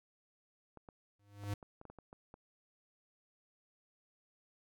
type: clicks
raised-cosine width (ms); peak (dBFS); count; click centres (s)
1; -38; 10; 0.773 / 0.888 / 1.437 / 1.628 / 1.814 / 1.853 / 1.9 / 1.987 / 2.129 / 2.341
type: tone with exponential growth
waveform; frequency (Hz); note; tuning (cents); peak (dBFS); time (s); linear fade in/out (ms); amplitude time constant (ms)
square; 101.9; G#2; -32; -34; 1.19-1.54; 5; 74
effects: none